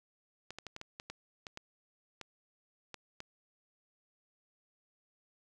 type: clicks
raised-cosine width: 0.2 ms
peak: -26 dBFS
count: 12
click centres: 0.506 / 0.586 / 0.667 / 0.764 / 0.814 / 0.999 / 1.1 / 1.468 / 1.574 / 2.213 / 2.943 / 3.204 s
effects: none